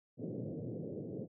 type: band-pass noise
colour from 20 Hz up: pink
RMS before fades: -42 dBFS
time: 0.17-1.28 s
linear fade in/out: 50 ms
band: 110 to 540 Hz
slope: 48 dB/octave
effects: none